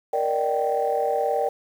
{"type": "chord", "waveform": "sine", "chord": "Eb major seventh", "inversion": "second", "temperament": "just", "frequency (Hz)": [466.7, 583.4, 622.3, 777.8], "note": ["Bb4", "D5", "Eb5", "G5"], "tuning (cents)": [2, -12, 0, -14], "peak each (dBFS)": [-25, -25, -30, -24], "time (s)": [0.13, 1.49], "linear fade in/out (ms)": 5, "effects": ["tanh soft clip ceiling -12 dBFS", "8-bit"]}